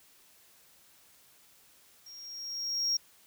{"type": "tone with level ramp", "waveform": "triangle", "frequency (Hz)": 5588, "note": "F8", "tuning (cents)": 0, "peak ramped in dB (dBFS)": [-46, -23], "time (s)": [2.06, 2.97], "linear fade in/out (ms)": 5, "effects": ["tanh soft clip ceiling -20 dBFS", "white hiss -61 dBFS RMS until 3.26 s"]}